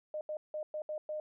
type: tone bursts at uneven times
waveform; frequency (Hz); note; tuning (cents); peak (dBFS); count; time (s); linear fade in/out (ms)
sine; 611; D#5; -32; -35; 6; 0.14-0.21 / 0.29-0.37 / 0.54-0.63 / 0.74-0.82 / 0.89-0.98 / 1.09-1.2; 2
effects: none